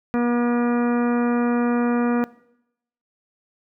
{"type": "harmonic tone", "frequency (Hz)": 240.1, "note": "B3", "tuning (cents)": -49, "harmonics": [1, 2, 3, 4, 5, 6, 7, 8, 10], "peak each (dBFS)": [-19, -26, -31, -34, -33, -35, -39, -40, -42], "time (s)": [0.14, 2.24], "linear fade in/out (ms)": 0, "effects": ["noise-tail reverb RT60 0.8 s tail -20 dB re dry"]}